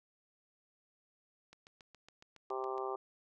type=click train; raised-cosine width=0.2 ms; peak=-38 dBFS; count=10; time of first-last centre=1.53-2.78 s; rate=7.2 Hz
type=harmonic tone; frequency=130.81 Hz; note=C3; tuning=in tune; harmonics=3 / 4 / 5 / 6 / 7 / 8 / 9; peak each=-39 / -46 / -47 / -43 / -47 / -46 / -44 dBFS; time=2.5-2.96 s; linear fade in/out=5 ms
effects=none